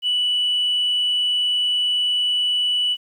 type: tone with frequency modulation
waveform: sine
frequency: 2960 Hz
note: F#7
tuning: in tune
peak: -16 dBFS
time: 0.02-2.97 s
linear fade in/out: 50 ms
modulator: 29.2 Hz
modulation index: 0.49
effects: tanh soft clip ceiling -14 dBFS + 9-bit